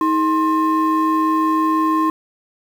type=ring-modulated tone; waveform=triangle; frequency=370 Hz; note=F#4; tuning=in tune; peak=-9 dBFS; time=0.01-2.1 s; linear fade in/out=2 ms; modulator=687 Hz; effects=7-bit